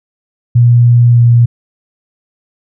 sine tone with pitch glide, 120 to 118.9 Hz, B2 to A#2, -49 to +35 cents, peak -3 dBFS, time 0.55-1.46 s, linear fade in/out 10 ms, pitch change -16 cents, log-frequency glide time 1.11-1.2 s, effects none

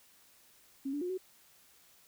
sine tone with pitch steps, 271.9 / 289.7 / 358.2 / 373.3 Hz, C#4 / D4 / F4 / F#4, -33 / -24 / +44 / +15 cents, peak -33 dBFS, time 0.85-1.178 s, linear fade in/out 10 ms, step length 82 ms, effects white hiss -63 dBFS RMS until 2.07 s

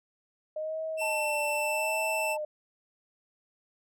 sine tone with vibrato, 615 Hz, D#5, 20 cents flat, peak -31 dBFS, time 0.56-2.45 s, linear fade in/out 5 ms, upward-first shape sine, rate 0.84 Hz, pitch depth 64 cents each way
45% pulse tone with pitch glide, 2682 to 2663 Hz, E7 to E7, +29 to +17 cents, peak -30 dBFS, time 0.97-2.37 s, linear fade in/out 50 ms, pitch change -12 cents, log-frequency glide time 1.37-1.69 s
sine tone, 880 Hz, A5, in tune, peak -33 dBFS, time 1.01-2.38 s, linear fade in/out 10 ms
effects none

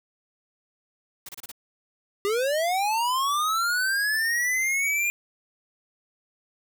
white noise bursts, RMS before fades -39 dBFS, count 5, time 1.26-1.517 s, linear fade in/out 5 ms, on 29 ms, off 28 ms
square linear sweep, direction up, 392 to 2420 Hz, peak -23 dBFS, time 2.25-5.1 s, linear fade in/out 0 ms
effects none

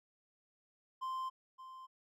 triangle tone with echo, 1043 Hz, C6, 6 cents flat, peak -35 dBFS, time 1.01-1.3 s, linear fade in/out 20 ms, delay 570 ms, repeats 1, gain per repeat -12 dB, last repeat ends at 1.87 s, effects none

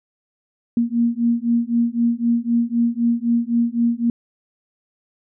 sine beating tone pair, 233.1 / 237 Hz, A#3 / A#3, 0 / +29 cents, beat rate 3.9 Hz, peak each -19 dBFS, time 0.77-4.1 s, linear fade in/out 2 ms, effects none

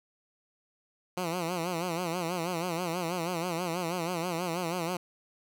10% pulse tone with vibrato, 173 Hz, F3, 16 cents flat, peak -22 dBFS, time 1.17-4.97 s, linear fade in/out 5 ms, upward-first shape sine, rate 6.2 Hz, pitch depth 110 cents each way, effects none

